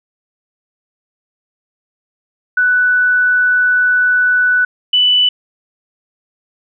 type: tone pair in turn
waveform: sine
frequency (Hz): 1488 / 2981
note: F#6 / F#7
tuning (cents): +9 / +12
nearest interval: octave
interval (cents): 1203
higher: second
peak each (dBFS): -9 / -8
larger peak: second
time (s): 2.57-4.65 / 4.93-5.29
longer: first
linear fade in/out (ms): 5
effects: none